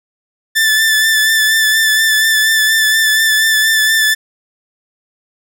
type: tone with vibrato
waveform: sawtooth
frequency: 1760 Hz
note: A6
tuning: in tune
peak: -6 dBFS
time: 0.55-4.15 s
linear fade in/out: 20 ms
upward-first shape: sine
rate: 4.2 Hz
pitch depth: 25 cents each way
effects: none